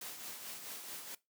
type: noise with tremolo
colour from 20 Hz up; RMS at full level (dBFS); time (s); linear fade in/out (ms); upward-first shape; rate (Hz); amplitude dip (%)
white; -44; 0.01-1.15; 5; triangle; 4.6; 50
effects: noise-tail reverb RT60 0.2 s tail -20 dB re dry + high-pass 150 Hz 12 dB/octave